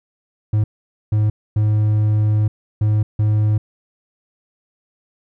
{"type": "tone bursts at uneven times", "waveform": "triangle", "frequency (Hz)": 106.5, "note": "G#2", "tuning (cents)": 44, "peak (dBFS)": -11, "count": 5, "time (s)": [[0.53, 0.64], [1.12, 1.3], [1.56, 2.48], [2.81, 3.03], [3.19, 3.58]], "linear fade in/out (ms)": 5, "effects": []}